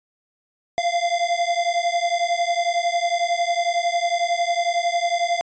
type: beating tone pair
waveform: square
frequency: 686 / 697 Hz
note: F5 / F5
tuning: -31 / -4 cents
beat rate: 11 Hz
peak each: -23 dBFS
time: 0.78-5.41 s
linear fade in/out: 0 ms
effects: resampled to 16000 Hz